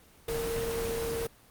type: tone in noise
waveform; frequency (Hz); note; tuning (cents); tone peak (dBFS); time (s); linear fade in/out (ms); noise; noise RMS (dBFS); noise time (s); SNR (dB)
sine; 460; A#4; -23; -31; 0.28-1.27; 5; pink; -36; 0.28-1.27; +2
effects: pink hiss -58 dBFS RMS until 1.5 s + Opus 24 kbps